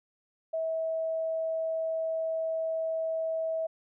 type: tone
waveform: sine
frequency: 647 Hz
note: E5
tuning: 32 cents flat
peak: -28 dBFS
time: 0.53-3.67 s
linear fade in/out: 10 ms
effects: none